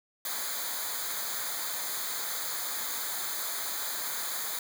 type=noise with comb filter; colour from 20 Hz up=white; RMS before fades=-34 dBFS; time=0.25-4.59 s; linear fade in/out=2 ms; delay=0.36 ms; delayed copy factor=-0.9; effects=none